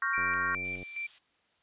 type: chord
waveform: sine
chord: G half-diminished seventh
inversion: second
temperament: equal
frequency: 1108.7 / 1396.9 / 1568 / 1864.7 Hz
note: Db6 / F6 / G6 / Bb6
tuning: 0 / 0 / 0 / 0 cents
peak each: -33 dBFS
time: 0.02-0.55 s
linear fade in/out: 2 ms
type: tone with tremolo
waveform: sine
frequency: 2349 Hz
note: D7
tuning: in tune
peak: -33 dBFS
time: 0.13-1.07 s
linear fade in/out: 10 ms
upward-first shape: square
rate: 2.4 Hz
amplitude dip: 65%
type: click train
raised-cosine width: 2 ms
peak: -32 dBFS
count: 60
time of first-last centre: 0.18-0.829 s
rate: 90.9 Hz
type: noise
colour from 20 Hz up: violet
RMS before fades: -39 dBFS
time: 0.64-1.19 s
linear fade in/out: 10 ms
effects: white hiss -70 dBFS RMS until 1.62 s + resampled to 8000 Hz